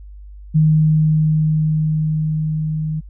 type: tone with level ramp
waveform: sine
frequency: 155.56 Hz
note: D#3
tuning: in tune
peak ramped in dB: -9 to -19 dBFS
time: 0.54-3.01 s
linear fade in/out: 20 ms
effects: added 50 Hz sine -34 dBFS peak until 3.09 s